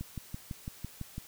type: click train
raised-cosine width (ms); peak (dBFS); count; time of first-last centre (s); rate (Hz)
5; -25; 8; 0.01-1.181; 5.98
effects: white hiss -53 dBFS RMS until 1.27 s